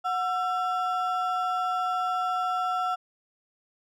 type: ring-modulated tone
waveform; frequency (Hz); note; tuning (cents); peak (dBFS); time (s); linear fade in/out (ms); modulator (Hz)
triangle; 1038; C6; -14; -20; 0.04-2.96; 20; 305
effects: none